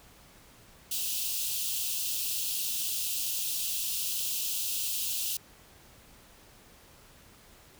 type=high-pass noise; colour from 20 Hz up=white; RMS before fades=-32 dBFS; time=0.91-5.37 s; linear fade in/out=5 ms; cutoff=2600 Hz; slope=96 dB/octave; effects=pink hiss -56 dBFS RMS until 7.79 s